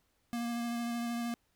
square tone with vibrato, 235.9 Hz, A#3, 21 cents sharp, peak -34 dBFS, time 0.33-1.34 s, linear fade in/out 0 ms, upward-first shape triangle, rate 13 Hz, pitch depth 17 cents each way, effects pink hiss -75 dBFS RMS until 1.55 s

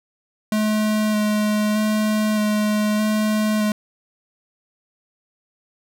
square tone with vibrato, 212.7 Hz, G#3, 42 cents sharp, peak -18 dBFS, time 0.52-3.72 s, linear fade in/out 2 ms, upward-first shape square, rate 0.81 Hz, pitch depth 12 cents each way, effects none

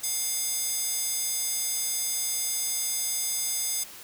square tone with high-pass filter, 710 Hz, F5, 28 cents sharp, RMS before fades -29 dBFS, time 0.03-3.84 s, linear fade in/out 10 ms, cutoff 7200 Hz, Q 1.3, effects white hiss -45 dBFS RMS until 4.03 s

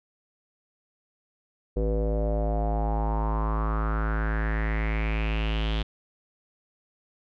square tone with low-pass filter sweep, 54.1 Hz, A1, 29 cents flat, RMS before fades -26 dBFS, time 1.76-5.83 s, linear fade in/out 10 ms, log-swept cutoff 460 to 3400 Hz, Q 5.4, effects none

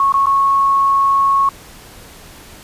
sine tone with dropouts, 1100 Hz, C#6, 14 cents flat, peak -10 dBFS, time 0-1.49 s, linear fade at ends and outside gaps 2 ms, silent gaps 0.122-0.14 / 0.259-0.268 s, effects pink hiss -39 dBFS RMS until 2.63 s + resampled to 32000 Hz

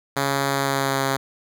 5% pulse tone with pitch glide, 138.59 to 135.82 Hz, C#3 to C#3, 0 to -35 cents, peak -9 dBFS, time 0.16-1.17 s, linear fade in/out 10 ms, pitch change -35 cents, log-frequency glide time 0.5-1.02 s, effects none

